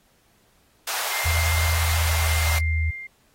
pink high-pass noise, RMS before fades -28 dBFS, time 0.87-2.59 s, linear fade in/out 5 ms, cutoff 660 Hz, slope 24 dB/octave
sine tone with tremolo, 2100 Hz, C7, 6 cents sharp, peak -27 dBFS, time 1.11-3.07 s, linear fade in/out 5 ms, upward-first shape sine, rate 0.85 Hz, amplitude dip 60%
sine tone with pitch glide, 81.8 to 79.56 Hz, E2 to D#2, -13 to +39 cents, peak -20 dBFS, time 1.25-2.91 s, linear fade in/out 10 ms, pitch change -48 cents, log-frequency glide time 1.78-2.45 s
effects pink hiss -62 dBFS RMS until 3.34 s + AAC 48 kbps

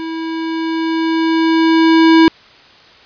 square tone with level ramp, 325.2 Hz, E4, 23 cents flat, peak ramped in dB -22 to -5 dBFS, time 0-2.28 s, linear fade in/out 0 ms, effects white hiss -43 dBFS RMS until 3.05 s + resampled to 11025 Hz

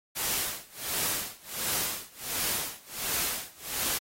white noise with tremolo, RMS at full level -29 dBFS, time 0.15-3.99 s, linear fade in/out 20 ms, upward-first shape sine, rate 1.4 Hz, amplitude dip 95%, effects AAC 48 kbps

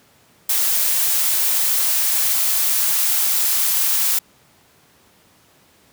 blue noise with high-pass filter sweep, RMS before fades -18 dBFS, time 0.49-4.19 s, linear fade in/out 5 ms, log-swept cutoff 510 to 810 Hz, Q 1.3, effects pink hiss -54 dBFS RMS until 5.92 s + high-pass 100 Hz 12 dB/octave

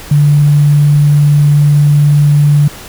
sine tone with sample-and-hold, 146.3 Hz, D3, 6 cents flat, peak -4 dBFS, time 0.11-2.68 s, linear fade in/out 5 ms, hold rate 11025 Hz, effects pink hiss -30 dBFS RMS until 2.88 s

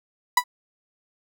35% pulse tone with exponential decay, 985 Hz, B5, 5 cents flat, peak -9 dBFS, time 0.37-0.44 s, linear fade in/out 5 ms, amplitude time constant 15 ms, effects none

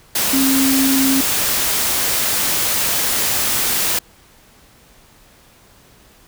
sine tone in noise, 268.2 Hz, C4, 43 cents sharp, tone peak -14 dBFS, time 0.33-1.21 s, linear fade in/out 5 ms, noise white, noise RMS -18 dBFS, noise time 0.15-3.99 s, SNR +1 dB, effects pink hiss -49 dBFS RMS until 6.27 s

